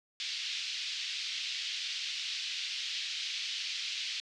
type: band-pass noise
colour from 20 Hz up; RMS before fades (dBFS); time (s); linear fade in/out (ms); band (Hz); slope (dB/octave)
pink; -37; 0.2-4.2; 0; 2700 to 5100; 24
effects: low-pass 8000 Hz 12 dB/octave